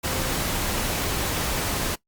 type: tone in noise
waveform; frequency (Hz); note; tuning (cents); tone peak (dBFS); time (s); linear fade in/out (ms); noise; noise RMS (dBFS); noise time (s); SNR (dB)
sine; 525; C5; +6; -35; 0.05-0.33; 20; pink; -26; 0.03-1.96; -12
effects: noise-tail reverb RT60 0.1 s tail -20 dB re dry + Opus 48 kbps